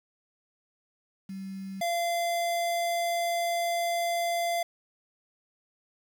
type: tone pair in turn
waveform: sine / square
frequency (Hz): 192.7 / 686.7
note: G3 / F5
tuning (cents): -29 / -29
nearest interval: octave + minor seventh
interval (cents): 2200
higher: second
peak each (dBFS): -35 / -27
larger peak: second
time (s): 1.29-1.81 / 1.81-4.63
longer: second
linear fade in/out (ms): 5
effects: 9-bit